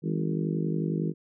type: harmonic tone with a mistuned harmonic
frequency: 51.1 Hz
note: G#1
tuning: 27 cents flat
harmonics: 3 / 4 / 5 / 6 / 7 / 8 / 9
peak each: -28 / -34 / -36 / -35 / -35 / -39 / -41 dBFS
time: 0.02-1.14 s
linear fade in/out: 50 ms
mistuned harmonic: 3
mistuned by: +91 cents
effects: none